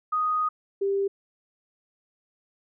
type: tone pair in turn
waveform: sine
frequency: 1244.5 / 395.2 Hz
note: D#6 / G4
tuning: 0 / +14 cents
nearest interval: octave + minor sixth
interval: 1986 cents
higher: first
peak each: -22 dBFS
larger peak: neither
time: 0.12-0.49 / 0.81-1.08 s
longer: first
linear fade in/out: 10 ms
effects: none